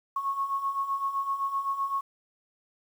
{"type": "beating tone pair", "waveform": "sine", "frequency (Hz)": [1093, 1100.8], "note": ["C#6", "C#6"], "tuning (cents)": [-25, -12], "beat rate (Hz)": 7.8, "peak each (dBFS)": [-34, -28], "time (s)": [0.16, 2.01], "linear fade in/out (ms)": 5, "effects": ["9-bit"]}